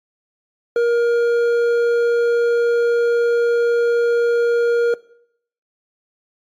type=tone with hard clipping; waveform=triangle; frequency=471.9 Hz; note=A#4; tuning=21 cents sharp; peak=-15 dBFS; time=0.76-4.94 s; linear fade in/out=2 ms; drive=9 dB; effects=noise-tail reverb RT60 0.7 s tail -21 dB re dry + AAC 64 kbps